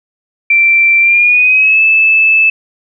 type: tone with pitch glide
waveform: sine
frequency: 2349 to 2621 Hz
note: D7 to E7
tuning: 0 to -11 cents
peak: -5 dBFS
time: 0.5-2.5 s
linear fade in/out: 5 ms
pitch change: +189 cents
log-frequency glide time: 1-1.82 s
effects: none